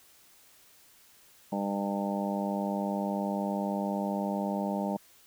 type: harmonic tone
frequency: 100 Hz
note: G2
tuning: 35 cents sharp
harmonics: 2 / 3 / 4 / 5 / 6 / 7 / 8 / 9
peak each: -31 / -38 / -43 / -41 / -36 / -44 / -38 / -39 dBFS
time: 1.52-4.97 s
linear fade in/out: 5 ms
effects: white hiss -59 dBFS RMS until 5.26 s